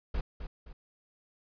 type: noise with echo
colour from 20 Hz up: brown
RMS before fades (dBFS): -31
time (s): 0.14-0.21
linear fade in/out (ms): 5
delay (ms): 260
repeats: 2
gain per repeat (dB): -8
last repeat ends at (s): 0.73
effects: resampled to 11025 Hz